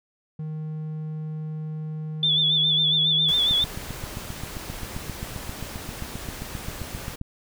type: tone with pitch glide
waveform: triangle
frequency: 155.4 to 156.66 Hz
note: D#3 to D#3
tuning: -2 to +12 cents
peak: -27 dBFS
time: 0.39-3.31 s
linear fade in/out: 5 ms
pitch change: +14 cents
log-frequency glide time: 2.78-3.16 s
type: tone with vibrato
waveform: sine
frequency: 3478 Hz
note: A7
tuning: 21 cents flat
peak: -18 dBFS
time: 2.23-3.64 s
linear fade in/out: 2 ms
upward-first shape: sine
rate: 7.3 Hz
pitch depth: 61 cents each way
type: noise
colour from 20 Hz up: pink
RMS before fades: -37 dBFS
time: 3.28-7.16 s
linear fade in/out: 10 ms
type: click train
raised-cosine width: 5 ms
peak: -20 dBFS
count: 29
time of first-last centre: 3.51-7.214 s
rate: 7.56 Hz
effects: none